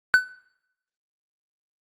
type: tone with exponential decay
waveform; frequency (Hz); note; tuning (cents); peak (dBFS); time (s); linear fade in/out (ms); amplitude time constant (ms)
triangle; 1503; F#6; +27; -7; 0.14-0.29; 0; 31
effects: noise-tail reverb RT60 0.8 s tail -22 dB re dry + Opus 48 kbps